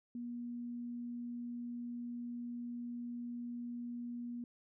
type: tone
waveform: sine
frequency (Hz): 240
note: B3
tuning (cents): -49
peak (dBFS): -40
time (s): 0.15-4.44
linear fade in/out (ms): 2
effects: none